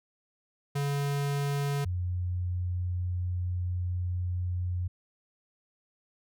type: tone pair in turn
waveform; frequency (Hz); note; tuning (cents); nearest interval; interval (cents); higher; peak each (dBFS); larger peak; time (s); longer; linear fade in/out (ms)
square / sine; 141.9 / 89.56; C#3 / F2; +41 / +44; minor sixth; 797; first; -28; neither; 0.75-1.85 / 1.85-4.88; second; 10
effects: none